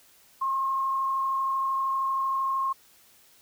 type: tone with frequency modulation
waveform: sine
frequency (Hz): 1073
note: C6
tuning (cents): +43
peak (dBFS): -24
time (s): 0.41-2.73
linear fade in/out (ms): 10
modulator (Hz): 32.9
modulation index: 0.49
effects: white hiss -58 dBFS RMS until 3.41 s